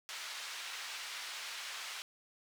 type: band-pass noise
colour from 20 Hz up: white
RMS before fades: -44 dBFS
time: 0.09-2.02 s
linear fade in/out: 0 ms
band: 1100 to 4400 Hz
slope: 12 dB/octave
effects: none